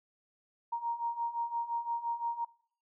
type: beating tone pair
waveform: sine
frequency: 932.3 / 938.1 Hz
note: A#5 / A#5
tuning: 0 / +11 cents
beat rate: 5.8 Hz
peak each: -37 / -34 dBFS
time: 0.72-2.45 s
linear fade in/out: 10 ms
effects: noise-tail reverb RT60 0.6 s tail -23 dB re dry